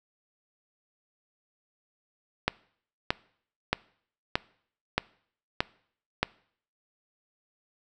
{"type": "click train", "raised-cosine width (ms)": 0.3, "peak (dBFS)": -7, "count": 7, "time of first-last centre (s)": [2.48, 6.23], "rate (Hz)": 1.6, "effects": ["noise-tail reverb RT60 0.6 s tail -22 dB re dry"]}